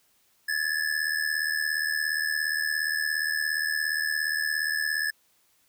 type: ring-modulated tone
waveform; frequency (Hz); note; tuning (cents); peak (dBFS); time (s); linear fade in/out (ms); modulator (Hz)
square; 1717; A6; -43; -23; 0.48-5.11; 10; 38.6
effects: white hiss -66 dBFS RMS until 5.68 s